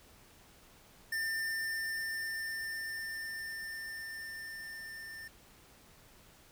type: tone with level ramp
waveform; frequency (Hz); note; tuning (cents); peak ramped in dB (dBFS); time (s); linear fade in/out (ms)
square; 1796; A6; +35; -33 to -45; 1.12-5.28; 5
effects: pink hiss -60 dBFS RMS until 6.51 s